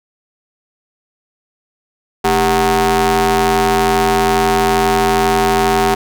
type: ring-modulated tone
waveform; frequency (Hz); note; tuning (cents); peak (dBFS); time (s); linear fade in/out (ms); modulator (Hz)
sawtooth; 174.61; F3; 0; -4; 2.24-5.95; 10; 570
effects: none